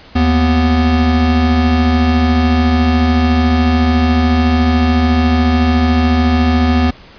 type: tone pair together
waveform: square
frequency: 77.67 / 246.9 Hz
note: D#2 / B3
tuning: -2 / 0 cents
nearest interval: octave + minor sixth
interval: 2002 cents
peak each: -13 dBFS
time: 0.15-6.91 s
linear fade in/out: 10 ms
effects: pink hiss -40 dBFS RMS until 7.18 s + resampled to 11025 Hz